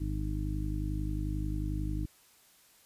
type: harmonic tone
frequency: 51.2 Hz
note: G#1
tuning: 24 cents flat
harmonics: 1 / 2 / 3 / 4 / 5 / 6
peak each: -33 / -37 / -40 / -46 / -47 / -39 dBFS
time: 0-2.06 s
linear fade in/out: 10 ms
effects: white hiss -62 dBFS RMS until 2.85 s + resampled to 32000 Hz